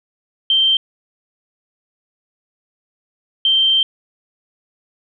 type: tone pair in turn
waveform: sine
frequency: 3136 / 3136 Hz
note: G7 / G7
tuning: 0 / 0 cents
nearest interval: unison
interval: 0 cents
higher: neither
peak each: -11 dBFS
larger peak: neither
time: 0.5-0.77 / 3.45-3.83 s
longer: second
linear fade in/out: 2 ms
effects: none